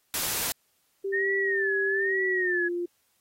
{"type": "noise", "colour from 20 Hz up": "white", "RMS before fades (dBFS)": -29, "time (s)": [0.14, 0.52], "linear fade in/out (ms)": 0}
{"type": "tone with pitch glide", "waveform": "sine", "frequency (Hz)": [392, 349.2], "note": ["G4", "F4"], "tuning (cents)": [0, 0], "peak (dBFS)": -27, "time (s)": [1.04, 2.86], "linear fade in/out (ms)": 10, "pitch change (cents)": -200, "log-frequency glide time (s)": [2.03, 2.67]}
{"type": "tone with vibrato", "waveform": "sine", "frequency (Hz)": 1807, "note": "A6", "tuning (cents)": 46, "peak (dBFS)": -25, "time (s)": [1.12, 2.69], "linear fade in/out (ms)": 20, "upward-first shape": "sine", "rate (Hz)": 1.1, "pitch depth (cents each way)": 130}
{"effects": ["white hiss -70 dBFS RMS until 3.2 s", "AAC 48 kbps"]}